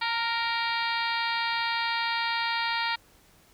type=harmonic tone with a mistuned harmonic; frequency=466.2 Hz; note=A#4; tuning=in tune; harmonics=2 / 3 / 4 / 5 / 6 / 7 / 8 / 9 / 10; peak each=-30 / -34 / -33 / -34 / -39 / -39 / -37 / -37 / -40 dBFS; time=0.01-2.96 s; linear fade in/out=10 ms; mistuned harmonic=2; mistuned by=-23 cents; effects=pink hiss -59 dBFS RMS until 3.53 s